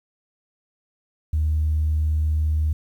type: tone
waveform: sine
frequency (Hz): 77.1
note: D#2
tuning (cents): -15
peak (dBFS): -17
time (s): 1.33-2.73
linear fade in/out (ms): 5
effects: tanh soft clip ceiling -14 dBFS + 9-bit